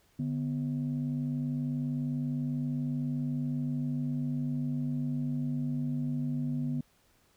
sine tone pair together, 146.81 / 246.9 Hz, D3 / B3, 0 / 0 cents, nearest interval major sixth, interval 900 cents, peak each -31 / -31 dBFS, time 0.19-6.81 s, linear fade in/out 5 ms, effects tanh soft clip ceiling -24 dBFS + pink hiss -67 dBFS RMS until 7.36 s

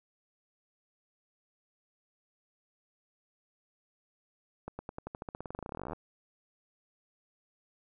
accelerating click train, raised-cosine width 1 ms, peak -25 dBFS, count 30, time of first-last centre 4.68-5.932 s, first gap 110 ms, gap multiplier 0.92, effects none

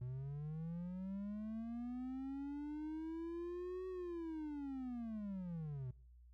triangle linear two-way sweep, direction up then down, 122.1 to 374.5 to 122.1 Hz, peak -40 dBFS, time 0.01-5.91 s, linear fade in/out 5 ms, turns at 3.88 s, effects noise-tail reverb RT60 0.6 s tail -23 dB re dry + added 60 Hz sine -59 dBFS peak until 6.33 s

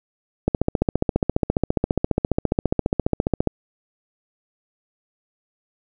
click train, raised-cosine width 2 ms, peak -4 dBFS, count 45, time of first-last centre 0.48-3.473 s, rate 14.7 Hz, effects none

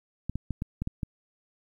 clicks, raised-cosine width 5 ms, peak -18 dBFS, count 7, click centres 0.296 / 0.356 / 0.507 / 0.621 / 0.82 / 0.874 / 1.032 s, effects 10-bit

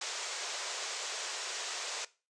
white band-pass noise, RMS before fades -39 dBFS, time 0.01-2.05 s, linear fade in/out 5 ms, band 390 to 7700 Hz, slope 48 dB/octave, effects noise-tail reverb RT60 0.3 s tail -18 dB re dry + resampled to 22050 Hz

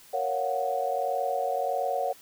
sine chord, Gb major seventh, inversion first, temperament equal, 466.2 / 554.4 / 698.5 / 740 Hz, Bb4 / Db5 / F5 / Gb5, 0 / 0 / 0 / 0 cents, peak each -34 / -30 / -33 / -29 dBFS, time 0.13-2.13 s, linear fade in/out 10 ms, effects white hiss -53 dBFS RMS until 2.21 s

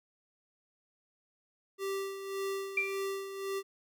square tone with tremolo, 390.8 Hz, G4, 5 cents flat, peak -33 dBFS, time 1.78-3.63 s, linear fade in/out 50 ms, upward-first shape sine, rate 1.8 Hz, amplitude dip 60%
sine tone with exponential decay, 2366 Hz, D7, 12 cents sharp, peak -24 dBFS, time 2.77-3.06 s, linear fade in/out 5 ms, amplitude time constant 63 ms
effects none

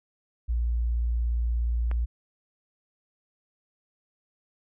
sine tone, 58.5 Hz, A#1, 7 cents sharp, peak -23 dBFS, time 0.48-2.06 s, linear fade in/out 20 ms
click, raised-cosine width 0.5 ms, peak -23 dBFS, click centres 1.914 s
effects none

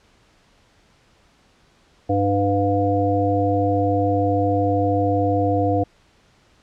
harmonic tone with a mistuned harmonic, 99.7 Hz, G2, 30 cents sharp, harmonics 1 / 3 / 5 / 7, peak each -22 / -22 / -22 / -22 dBFS, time 2.09-5.84 s, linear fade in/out 10 ms, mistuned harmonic 7, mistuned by +19 cents, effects pink hiss -57 dBFS RMS until 6.62 s + low-pass 6000 Hz 12 dB/octave

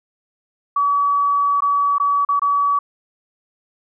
sine tone with dropouts, 1140 Hz, C#6, 48 cents sharp, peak -14 dBFS, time 0.76-2.79 s, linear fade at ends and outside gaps 5 ms, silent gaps 1.606-1.62 / 1.983-1.999 / 2.25-2.288 / 2.395-2.418 s, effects none

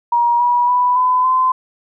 sine tone with pitch steps, 950 / 968.8 / 988.1 / 1007.7 / 1027.6 Hz, A#5 / B5 / B5 / B5 / C6, +33 / -34 / +1 / +35 / -32 cents, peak -11 dBFS, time 0.12-1.52 s, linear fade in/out 5 ms, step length 280 ms, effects none

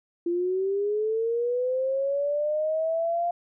sine linear sweep, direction up, 340 to 698.5 Hz, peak -23 dBFS, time 0.26-3.31 s, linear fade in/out 5 ms, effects none

